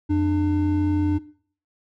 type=tone pair together; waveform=triangle; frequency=89.1 / 299.7 Hz; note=F2 / D4; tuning=+35 / +35 cents; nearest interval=octave + major sixth; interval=2100 cents; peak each=-21 / -17 dBFS; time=0.09-1.19 s; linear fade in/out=20 ms; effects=noise-tail reverb RT60 0.5 s tail -19 dB re dry